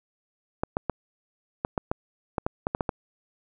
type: clicks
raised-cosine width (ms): 1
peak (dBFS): -11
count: 12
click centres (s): 0.635 / 0.769 / 0.897 / 1.649 / 1.778 / 1.915 / 2.382 / 2.465 / 2.669 / 2.749 / 2.808 / 2.892
effects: none